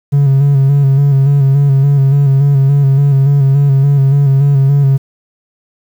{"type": "tone with vibrato", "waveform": "triangle", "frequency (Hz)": 138.8, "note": "C#3", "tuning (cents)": 3, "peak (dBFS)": -3, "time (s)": [0.12, 4.98], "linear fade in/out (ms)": 20, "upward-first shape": "square", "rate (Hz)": 3.5, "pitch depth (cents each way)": 37, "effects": ["tanh soft clip ceiling 0 dBFS", "7-bit"]}